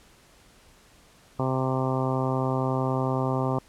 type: harmonic tone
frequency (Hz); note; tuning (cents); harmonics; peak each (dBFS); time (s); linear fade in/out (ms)
130.81; C3; 0; 1 / 2 / 3 / 4 / 5 / 6 / 7 / 8 / 9; -27 / -30 / -32 / -33 / -34 / -35 / -35 / -36 / -37; 1.39-3.59; 5
effects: pink hiss -56 dBFS RMS until 3.68 s + low-pass 11000 Hz 12 dB/octave